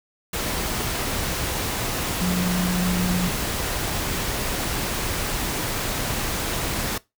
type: tone in noise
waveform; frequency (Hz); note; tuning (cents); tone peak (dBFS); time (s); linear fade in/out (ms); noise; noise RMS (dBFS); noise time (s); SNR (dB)
sine; 180; F#3; -47; -20; 2.21-3.29; 5; pink; -26; 0.33-6.98; +3
effects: noise-tail reverb RT60 0.2 s tail -20 dB re dry